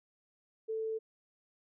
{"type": "tone", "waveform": "sine", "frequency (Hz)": 442.3, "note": "A4", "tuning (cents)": 9, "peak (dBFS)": -33, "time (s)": [0.68, 0.99], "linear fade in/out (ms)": 20, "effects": []}